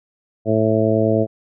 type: harmonic tone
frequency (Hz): 109.7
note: A2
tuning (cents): -5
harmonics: 1 / 2 / 3 / 4 / 5 / 6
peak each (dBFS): -21 / -21 / -21 / -21 / -21 / -21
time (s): 0.45-1.27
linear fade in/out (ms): 50
effects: none